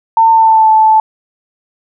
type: tone with pitch glide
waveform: sine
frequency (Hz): 902 to 874.3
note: A5 to A5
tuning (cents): +43 to -11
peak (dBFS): -4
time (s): 0.17-1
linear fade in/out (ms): 2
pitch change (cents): -54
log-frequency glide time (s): 0.3-0.7
effects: none